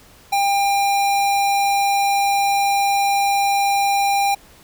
square tone, 799 Hz, G5, 33 cents sharp, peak -16 dBFS, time 0.32-4.35 s, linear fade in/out 10 ms, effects pink hiss -48 dBFS RMS until 4.63 s

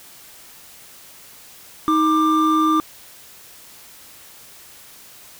triangle tone pair together, 314.7 / 1188 Hz, D#4 / D6, +20 / +20 cents, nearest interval octave + major seventh, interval 2300 cents, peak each -15 dBFS, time 1.88-2.8 s, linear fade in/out 0 ms, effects white hiss -44 dBFS RMS until 5.39 s

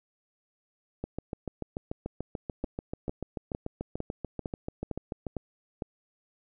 two click trains, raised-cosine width 2 ms, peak -20 / -19 dBFS, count 30 / 8, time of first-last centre 1.04-5.267 / 2.64-5.822 s, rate 6.86 / 2.2 Hz, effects none

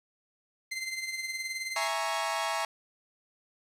sawtooth tone with tremolo, 2076 Hz, C7, 14 cents flat, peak -27 dBFS, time 0.71-1.88 s, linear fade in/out 10 ms, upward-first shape triangle, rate 19 Hz, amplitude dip 65%
sawtooth chord, A# half-diminished seventh, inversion second, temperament equal, 659.3 / 830.6 / 932.3 / 1108.7 Hz, E5 / G#5 / A#5 / C#6, 0 / 0 / 0 / 0 cents, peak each -31 dBFS, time 1.76-2.65 s, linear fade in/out 2 ms
effects low-pass 10000 Hz 12 dB/octave + 10-bit

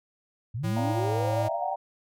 sine linear sweep, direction up, 100.1 to 784 Hz, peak -29 dBFS, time 0.54-1.74 s, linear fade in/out 10 ms
square tone with pitch glide, 110.9 to 108.43 Hz, A2 to A2, +14 to -25 cents, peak -28 dBFS, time 0.63-1.49 s, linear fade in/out 20 ms, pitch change -39 cents, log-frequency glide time 0.9-1.12 s
sine chord, G minor seventh, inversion second, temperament equal, 587.3 / 698.5 / 784 / 932.3 Hz, D5 / F5 / G5 / Bb5, 0 / 0 / 0 / 0 cents, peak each -35 dBFS, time 0.76-1.76 s, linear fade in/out 10 ms
effects none

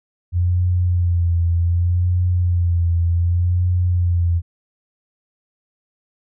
sine tone with vibrato, 87.31 Hz, F2, in tune, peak -14 dBFS, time 0.32-4.42 s, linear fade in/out 50 ms, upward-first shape sine, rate 0.66 Hz, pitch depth 46 cents each way, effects none

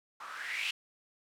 violet noise with low-pass filter sweep, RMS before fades -38 dBFS, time 0.2-0.71 s, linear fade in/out 5 ms, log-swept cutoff 1100 to 2900 Hz, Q 6.1, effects none

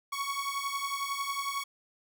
sawtooth beating tone pair, 1108.7 / 1119.7 Hz, C#6 / C#6, 0 / +17 cents, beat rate 11 Hz, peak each -31 dBFS, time 0.12-1.64 s, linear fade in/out 10 ms, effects none

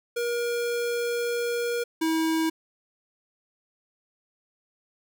square tone pair in turn, 475.5 / 322 Hz, A#4 / E4, +34 / -41 cents, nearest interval perfect fifth, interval 675 cents, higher first, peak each -26 / -23 dBFS, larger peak second, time 0.16-1.84 / 2.01-2.5 s, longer first, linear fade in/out 10 ms, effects none

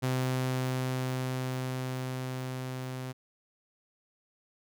sawtooth tone with level ramp, 128.9 Hz, C3, 26 cents flat, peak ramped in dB -23 to -32 dBFS, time 0.02-3.13 s, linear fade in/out 20 ms, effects none

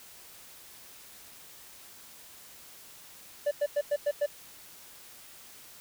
triangle tone bursts, 582 Hz, D5, 16 cents flat, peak -22 dBFS, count 6, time 3.46-4.263 s, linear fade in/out 10 ms, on 53 ms, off 97 ms, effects white hiss -51 dBFS RMS until 5.8 s

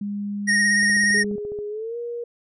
sine tone, 203.6 Hz, G#3, 34 cents flat, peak -25 dBFS, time 0.01-1.36 s, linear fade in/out 5 ms
square tone with vibrato, 1864.7 Hz, A#6, in tune, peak -17 dBFS, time 0.47-1.24 s, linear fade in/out 20 ms, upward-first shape sine, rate 17 Hz, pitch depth 26 cents each way
click train, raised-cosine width 2 ms, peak -27 dBFS, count 12, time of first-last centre 0.83-1.589 s, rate 14.5 Hz
sine tone with pitch glide, 415.3 to 474.3 Hz, G#4 to A#4, 0 to +30 cents, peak -27 dBFS, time 1.14-2.24 s, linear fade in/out 5 ms, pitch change +230 cents, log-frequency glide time 1.69-1.97 s
effects resampled to 24000 Hz

